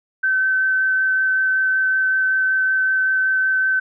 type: tone with vibrato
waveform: sine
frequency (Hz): 1534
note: G6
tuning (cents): -38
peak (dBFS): -15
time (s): 0.23-3.8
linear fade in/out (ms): 10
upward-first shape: sine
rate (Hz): 5.3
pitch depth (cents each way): 9
effects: none